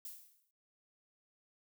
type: noise with exponential decay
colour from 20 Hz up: violet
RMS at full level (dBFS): -44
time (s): 0.05-0.51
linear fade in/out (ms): 2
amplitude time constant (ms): 100
effects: noise-tail reverb RT60 0.4 s tail -24 dB re dry